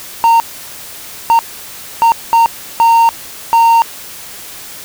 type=tone bursts at uneven times; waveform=triangle; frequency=920 Hz; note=A#5; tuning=23 cents flat; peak=-3 dBFS; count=6; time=0.24-0.4 / 1.3-1.39 / 2.02-2.12 / 2.33-2.46 / 2.8-3.09 / 3.53-3.82 s; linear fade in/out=0 ms; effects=white hiss -30 dBFS RMS until 4.84 s